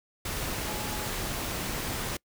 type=tone in noise; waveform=sine; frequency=847 Hz; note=G#5; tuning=34 cents sharp; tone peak=-41 dBFS; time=0.66-1.07 s; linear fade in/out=5 ms; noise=pink; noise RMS=-33 dBFS; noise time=0.25-2.17 s; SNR=-11 dB; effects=noise-tail reverb RT60 0.1 s tail -25 dB re dry